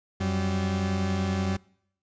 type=tone pair together; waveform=40% pulse; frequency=91.14 / 192.9 Hz; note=F#2 / G3; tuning=-26 / -28 cents; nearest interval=octave + minor second; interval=1298 cents; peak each=-27 dBFS; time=0.2-1.57 s; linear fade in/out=10 ms; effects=noise-tail reverb RT60 0.7 s tail -24 dB re dry + resampled to 16000 Hz